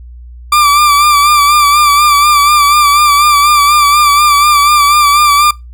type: tone with vibrato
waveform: 40% pulse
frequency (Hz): 1174.7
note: D6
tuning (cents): 0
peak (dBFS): -4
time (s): 0.52-5.51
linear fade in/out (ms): 5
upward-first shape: sine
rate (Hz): 4.1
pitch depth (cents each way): 44
effects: noise-tail reverb RT60 0.2 s tail -22 dB re dry + added 60 Hz sine -28 dBFS peak until 5.73 s